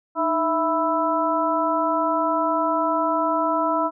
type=harmonic tone with a mistuned harmonic; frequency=329.6 Hz; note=E4; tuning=in tune; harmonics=1 / 2 / 3 / 4; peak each=-26 / -24 / -23 / -25 dBFS; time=0.15-3.91 s; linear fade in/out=50 ms; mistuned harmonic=1; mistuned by=-110 cents; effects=none